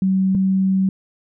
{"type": "tone pair in turn", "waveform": "sine", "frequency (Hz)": [190, 190.74], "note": ["F#3", "G3"], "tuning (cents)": [46, -47], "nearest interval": "unison", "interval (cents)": 7, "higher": "second", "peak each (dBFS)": -14, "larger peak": "neither", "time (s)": [[0.02, 0.35], [0.35, 0.89]], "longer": "second", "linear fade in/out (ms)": 2, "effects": []}